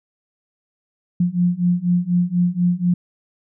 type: beating tone pair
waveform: sine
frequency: 174.61 / 178.71 Hz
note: F3 / F3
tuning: 0 / +40 cents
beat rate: 4.1 Hz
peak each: -19 / -18 dBFS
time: 1.2-2.94 s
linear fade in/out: 5 ms
effects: none